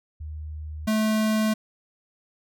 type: tone pair in turn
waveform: sine / square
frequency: 76.7 / 216.9 Hz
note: D#2 / A3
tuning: -24 / -25 cents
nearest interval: octave + tritone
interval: 1799 cents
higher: second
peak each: -32 / -21 dBFS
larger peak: second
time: 0.2-0.87 / 0.87-1.54 s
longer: neither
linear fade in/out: 10 ms
effects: none